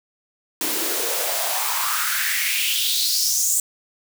white noise with high-pass filter sweep, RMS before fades -22 dBFS, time 0.61-3.6 s, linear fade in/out 2 ms, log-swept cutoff 270 to 7800 Hz, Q 4.4, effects none

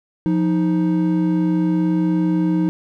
triangle tone pair together, 175.8 / 313.2 Hz, F3 / D#4, +12 / +11 cents, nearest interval minor seventh, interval 999 cents, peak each -16 dBFS, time 0.26-2.69 s, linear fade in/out 0 ms, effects none

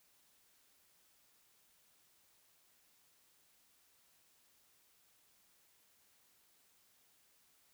silence, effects white hiss -71 dBFS RMS until 7.73 s

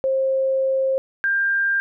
sine tone pair in turn, 532 / 1594.2 Hz, C5 / G6, +29 / +29 cents, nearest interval octave + perfect fifth, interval 1900 cents, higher second, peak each -17 dBFS, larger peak neither, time 0.04-0.98 / 1.24-1.8 s, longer first, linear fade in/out 0 ms, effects none

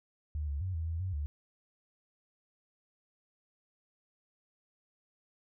sine tone with pitch steps, 75.3 / 71.2 / 93.1 / 81.1 / 82.2 / 93.6 / 73.2 Hz, D2 / C#2 / F#2 / E2 / E2 / F#2 / D2, +44 / +47 / +11 / -28 / -4 / +20 / -5 cents, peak -32 dBFS, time 0.35-1.26 s, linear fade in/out 0 ms, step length 130 ms, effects none

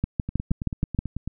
two click trains, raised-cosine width 5 ms, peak -10 / -17 dBFS, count 7 / 10, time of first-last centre 0.04-0.989 / 0.29-1.276 s, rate 6.32 / 9.13 Hz, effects none

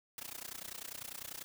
white noise with amplitude modulation, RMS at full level -42 dBFS, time 0.18-1.44 s, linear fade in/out 0 ms, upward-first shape sine, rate 30.1 Hz, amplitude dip 95%, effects none

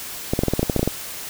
clicks, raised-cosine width 2 ms, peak -5 dBFS, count 12, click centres 0.335 / 0.391 / 0.435 / 0.483 / 0.536 / 0.594 / 0.63 / 0.698 / 0.763 / 0.794 / 0.83 / 0.876 s, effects white hiss -33 dBFS RMS until 1.29 s

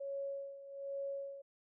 sine tone with tremolo, 554.4 Hz, C#5, in tune, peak -37 dBFS, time 0-1.42 s, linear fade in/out 10 ms, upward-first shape sine, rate 1.2 Hz, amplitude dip 75%, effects none

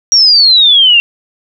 sine exponential sweep, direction down, 5700 to 2721 Hz, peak -3 dBFS, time 0.12-1 s, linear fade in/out 0 ms, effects none

